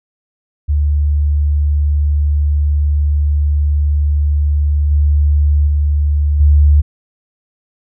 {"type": "tone with level steps", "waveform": "sine", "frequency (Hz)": 73.42, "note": "D2", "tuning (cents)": 0, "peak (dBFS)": [-10, -8, -10, -5], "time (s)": [0.68, 6.82], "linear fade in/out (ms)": 20, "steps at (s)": [4.91, 5.67, 6.4], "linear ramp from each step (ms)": 5, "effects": []}